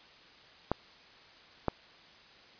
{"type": "clicks", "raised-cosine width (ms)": 1, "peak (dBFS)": -13, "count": 2, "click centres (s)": [0.716, 1.683], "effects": ["white hiss -56 dBFS RMS until 2.59 s", "resampled to 11025 Hz"]}